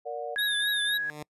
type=chord; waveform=sine; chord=Bb augmented; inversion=none; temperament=just; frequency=466.2 / 582.7 / 728.4 Hz; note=Bb4 / D5 / F#5; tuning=0 / -14 / -27 cents; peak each=-36 dBFS; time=0.05-0.36 s; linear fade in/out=20 ms
type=tone with tremolo; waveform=sine; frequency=1665 Hz; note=G#6; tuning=4 cents sharp; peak=-26 dBFS; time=0.36-1.1 s; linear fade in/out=0 ms; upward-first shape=triangle; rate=3.9 Hz; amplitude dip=25%
type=tone with vibrato; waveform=square; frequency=3666 Hz; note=A#7; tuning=30 cents flat; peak=-28 dBFS; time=0.38-0.98 s; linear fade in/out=10 ms; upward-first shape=triangle; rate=3.9 Hz; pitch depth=91 cents each way
type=tone with exponential growth; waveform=10% pulse; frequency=150 Hz; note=D3; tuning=37 cents sharp; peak=-27 dBFS; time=0.77-1.23 s; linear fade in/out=5 ms; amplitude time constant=98 ms
effects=noise-tail reverb RT60 0.1 s tail -26 dB re dry + resampled to 32000 Hz